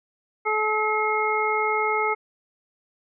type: harmonic tone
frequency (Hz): 430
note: A4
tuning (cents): -40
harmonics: 1 / 2 / 3 / 5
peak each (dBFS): -26 / -26 / -26 / -26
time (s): 0.45-2.15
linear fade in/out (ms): 20
effects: none